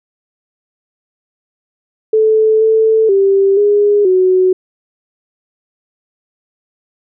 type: tone with pitch steps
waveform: sine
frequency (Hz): 436.9 / 441.7 / 391.9 / 411.5 / 370.8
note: A4 / A4 / G4 / G#4 / F#4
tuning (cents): -12 / +7 / 0 / -16 / +4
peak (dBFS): -7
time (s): 2.13-4.53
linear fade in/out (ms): 5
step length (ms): 480
effects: none